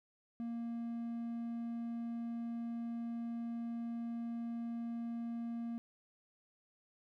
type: tone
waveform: triangle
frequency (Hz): 233.2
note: A#3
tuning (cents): +1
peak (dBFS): -36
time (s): 0.4-5.78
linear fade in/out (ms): 0
effects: none